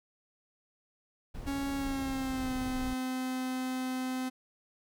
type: noise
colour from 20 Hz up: brown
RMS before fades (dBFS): -41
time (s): 1.34-2.94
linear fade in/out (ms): 10
type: tone with pitch glide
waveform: 45% pulse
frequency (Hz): 277.2 to 257.1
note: C#4 to C4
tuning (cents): 0 to -30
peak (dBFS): -32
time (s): 1.46-4.3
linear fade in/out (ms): 20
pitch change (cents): -130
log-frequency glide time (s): 1.74-2.53
effects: none